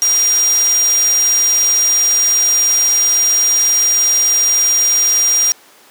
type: tone in noise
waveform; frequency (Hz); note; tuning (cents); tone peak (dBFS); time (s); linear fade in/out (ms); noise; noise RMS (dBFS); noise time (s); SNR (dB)
sine; 5700; F8; +34; -10; 0.02-5.52; 0; white; -23; 0.02-5.52; +10
effects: pink hiss -44 dBFS RMS until 5.9 s + high-pass 400 Hz 12 dB/octave